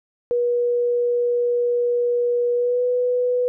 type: tone with pitch glide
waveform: sine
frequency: 482.7 to 494.3 Hz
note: B4 to B4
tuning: -40 to +1 cents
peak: -17 dBFS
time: 0.31-3.48 s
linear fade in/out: 0 ms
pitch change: +41 cents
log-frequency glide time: 2.54-2.83 s
effects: none